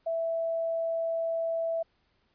sine tone, 660 Hz, E5, 2 cents sharp, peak -27 dBFS, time 0.06-1.83 s, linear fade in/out 10 ms, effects pink hiss -71 dBFS RMS until 2.34 s + resampled to 11025 Hz

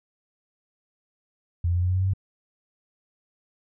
sine tone with pitch steps, 85.8 / 87.25 / 88.72 / 90.22 / 91.75 / 93.3 / 94.87 / 96.47 Hz, F2 / F2 / F2 / F#2 / F#2 / F#2 / F#2 / G2, -30 / -1 / +28 / -43 / -14 / +15 / +44 / -27 cents, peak -20 dBFS, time 1.64-2.136 s, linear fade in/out 5 ms, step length 62 ms, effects none

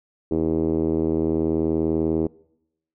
5% pulse tone with low-pass filter, 80.3 Hz, E2, 45 cents flat, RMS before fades -22 dBFS, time 0.31-2.27 s, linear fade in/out 5 ms, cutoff 360 Hz, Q 3.2, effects noise-tail reverb RT60 0.8 s tail -23 dB re dry

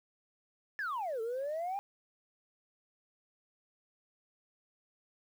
sine exponential two-way sweep, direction down then up, 1784 to 437.3 to 817 Hz, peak -32 dBFS, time 0.79-1.79 s, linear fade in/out 0 ms, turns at 1.21 s, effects tanh soft clip ceiling -31 dBFS + 10-bit

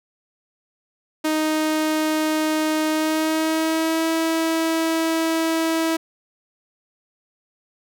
sawtooth tone with pitch glide, 311.1 to 325.2 Hz, D#4 to E4, 0 to -23 cents, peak -15 dBFS, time 1.24-5.97 s, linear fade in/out 10 ms, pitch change +77 cents, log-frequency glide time 2.9-4.07 s, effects none

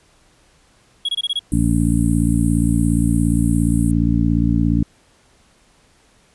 triangle tone bursts, 3322 Hz, G#7, in tune, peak -16 dBFS, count 6, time 1.05-1.393 s, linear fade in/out 5 ms, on 38 ms, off 23 ms
harmonic tone, 57.2 Hz, A#1, 32 cents flat, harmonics 1 / 2 / 3 / 4 / 5, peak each -20 / -20 / -20 / -20 / -20 dBFS, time 1.52-4.83 s, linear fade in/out 5 ms
white high-pass noise, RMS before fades -30 dBFS, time 1.52-3.91 s, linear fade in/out 0 ms, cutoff 8000 Hz, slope 96 dB/octave
effects pink hiss -55 dBFS RMS until 6.34 s + resampled to 24000 Hz

